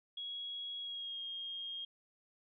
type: tone with pitch glide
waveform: sine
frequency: 3322 to 3239 Hz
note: G#7 to G#7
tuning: 0 to -44 cents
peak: -40 dBFS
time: 0.17-1.85 s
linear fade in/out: 5 ms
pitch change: -44 cents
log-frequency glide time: 0.8-1.2 s
effects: none